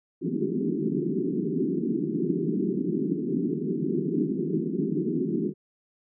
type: band-pass noise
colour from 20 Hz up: white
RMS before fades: -27 dBFS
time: 0.21-5.54 s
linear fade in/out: 50 ms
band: 150 to 400 Hz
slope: 96 dB/octave
effects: none